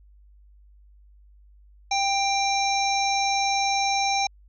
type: harmonic tone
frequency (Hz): 790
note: G5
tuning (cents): +13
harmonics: 1 / 3 / 5 / 7 / 8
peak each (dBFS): -23 / -28 / -30 / -31 / -32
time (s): 1.91-4.27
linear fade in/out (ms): 5
effects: added 50 Hz sine -50 dBFS peak until 4.48 s